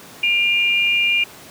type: tone pair together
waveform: sine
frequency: 2401 / 2812 Hz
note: D7 / F7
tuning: +38 / +11 cents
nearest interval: minor third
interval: 273 cents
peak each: -16 / -19 dBFS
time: 0.23-1.24 s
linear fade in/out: 5 ms
effects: pink hiss -40 dBFS RMS until 1.5 s + high-pass 150 Hz 12 dB/octave